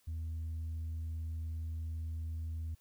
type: tone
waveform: sine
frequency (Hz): 80.7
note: E2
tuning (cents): -36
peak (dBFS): -34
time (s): 0.07-2.75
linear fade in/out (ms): 10
effects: tanh soft clip ceiling -35 dBFS + white hiss -71 dBFS RMS until 2.8 s